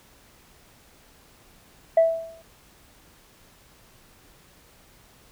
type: tone with exponential decay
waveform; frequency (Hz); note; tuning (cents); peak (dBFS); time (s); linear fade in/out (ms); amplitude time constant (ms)
sine; 657; E5; -6; -10; 1.97-2.42; 5; 96
effects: tanh soft clip ceiling -10 dBFS + pink hiss -55 dBFS RMS until 5.31 s